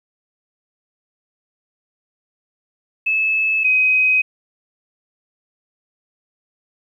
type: tone pair in turn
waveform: sine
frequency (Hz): 2604 / 2521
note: E7 / D#7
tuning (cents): -22 / +22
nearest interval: minor second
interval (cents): 56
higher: first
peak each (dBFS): -15 / -12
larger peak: second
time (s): 3.06-3.64 / 3.64-4.22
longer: neither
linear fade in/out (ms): 10
effects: 9-bit